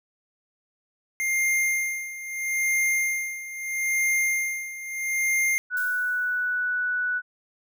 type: tone with tremolo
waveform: square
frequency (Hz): 2111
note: C7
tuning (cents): +15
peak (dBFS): -21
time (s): 1.2-5.58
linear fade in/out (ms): 0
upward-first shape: sine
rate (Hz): 0.77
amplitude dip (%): 80
type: tone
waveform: sine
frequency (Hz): 1480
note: F#6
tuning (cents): 0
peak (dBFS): -23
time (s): 5.7-7.22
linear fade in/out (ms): 50
type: noise with exponential decay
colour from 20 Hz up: violet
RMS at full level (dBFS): -37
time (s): 5.77-6.88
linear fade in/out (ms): 0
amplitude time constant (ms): 240
effects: none